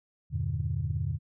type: chord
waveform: sine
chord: E half-diminished seventh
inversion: none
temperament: just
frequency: 82.41 / 98.89 / 118.67 / 148.33 Hz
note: E2 / G2 / Bb2 / D3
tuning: 0 / +16 / +31 / +18 cents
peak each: -33 dBFS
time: 0.3-1.19 s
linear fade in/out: 50 ms
effects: tanh soft clip ceiling -18 dBFS